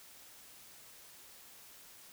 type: silence
effects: white hiss -56 dBFS RMS until 2.12 s